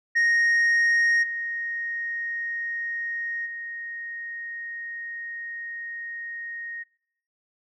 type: tone with level steps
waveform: sine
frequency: 1864.7 Hz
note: A#6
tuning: in tune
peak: -15 / -27 / -32 dBFS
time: 0.15-6.84 s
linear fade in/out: 20 ms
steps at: 1.22 / 3.45 s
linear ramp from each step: 20 ms
effects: noise-tail reverb RT60 0.8 s tail -25 dB re dry + tanh soft clip ceiling -17 dBFS